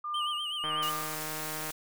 sine tone with tremolo, 1200 Hz, D6, 37 cents sharp, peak -30 dBFS, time 0.04-1.15 s, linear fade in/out 5 ms, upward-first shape sine, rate 1.6 Hz, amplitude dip 80%
triangle tone with vibrato, 2999 Hz, F#7, 23 cents sharp, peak -31 dBFS, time 0.14-0.9 s, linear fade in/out 5 ms, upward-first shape sine, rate 8 Hz, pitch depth 100 cents each way
click train, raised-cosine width 0.5 ms, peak -24 dBFS, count 166, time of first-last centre 0.64-1.705 s, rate 155 Hz
white high-pass noise, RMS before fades -39 dBFS, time 0.82-1.72 s, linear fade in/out 10 ms, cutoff 2300 Hz, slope 12 dB/octave
effects none

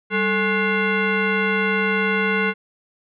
sine tone with frequency modulation, 830.6 Hz, G#5, in tune, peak -17 dBFS, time 0.1-2.54 s, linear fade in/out 50 ms, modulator 636 Hz, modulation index 2.7, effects none

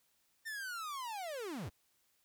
45% pulse linear sweep, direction down, 1821 to 64 Hz, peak -40 dBFS, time 0.45-1.7 s, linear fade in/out 20 ms, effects white hiss -75 dBFS RMS until 2.24 s

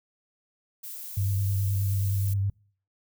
violet noise, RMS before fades -39 dBFS, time 0.83-2.34 s, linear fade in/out 10 ms
sine tone with vibrato, 98.6 Hz, G2, 11 cents sharp, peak -23 dBFS, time 1.17-2.5 s, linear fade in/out 5 ms, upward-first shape sine, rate 9.5 Hz, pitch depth 27 cents each way
effects noise-tail reverb RT60 0.5 s tail -26 dB re dry

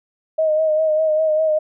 sine tone with vibrato, 625 Hz, D#5, 8 cents sharp, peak -14 dBFS, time 0.38-1.59 s, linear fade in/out 10 ms, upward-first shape sine, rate 5 Hz, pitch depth 35 cents each way, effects none

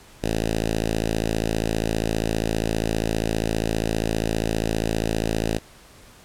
5% pulse tone with notch filter, 55 Hz, A1, in tune, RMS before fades -24 dBFS, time 0.22-5.59 s, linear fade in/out 20 ms, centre 1200 Hz, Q 0.96, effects pink hiss -49 dBFS RMS until 6.24 s + low-pass 12000 Hz 12 dB/octave

